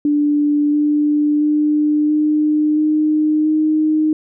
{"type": "tone with pitch steps", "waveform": "sine", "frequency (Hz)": [293.7, 296.8, 299.9, 303, 306.2, 309.4], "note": ["D4", "D4", "D4", "D#4", "D#4", "D#4"], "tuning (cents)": [0, 18, 36, -46, -28, -10], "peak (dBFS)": -12, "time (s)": [0.05, 4.13], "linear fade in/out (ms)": 2, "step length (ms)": 680, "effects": []}